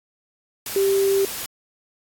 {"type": "tone in noise", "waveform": "sine", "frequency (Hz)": 392, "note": "G4", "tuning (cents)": 0, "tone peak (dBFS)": -16, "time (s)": [0.76, 1.25], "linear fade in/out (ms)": 2, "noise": "white", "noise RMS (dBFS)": -30, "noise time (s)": [0.66, 1.46], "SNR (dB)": 11, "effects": ["AAC 64 kbps"]}